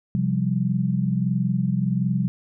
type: chord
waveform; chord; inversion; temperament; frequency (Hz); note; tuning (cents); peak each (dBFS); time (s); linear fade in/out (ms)
sine; C suspended fourth; none; equal; 130.81 / 174.61 / 196; C3 / F3 / G3; 0 / 0 / 0; -24; 0.15-2.28; 0
effects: none